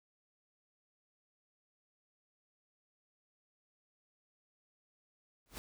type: noise with exponential growth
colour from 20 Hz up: pink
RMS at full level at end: -41 dBFS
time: 5.46-5.58 s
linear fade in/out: 0 ms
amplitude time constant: 26 ms
effects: none